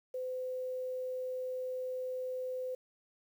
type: tone with quantisation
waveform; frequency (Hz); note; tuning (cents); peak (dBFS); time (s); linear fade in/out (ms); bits
sine; 510; C5; -44; -35; 0.14-2.75; 5; 10
effects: none